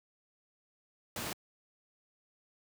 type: noise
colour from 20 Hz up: pink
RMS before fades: -38 dBFS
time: 1.16-1.33 s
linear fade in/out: 2 ms
effects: high-pass 100 Hz 12 dB/octave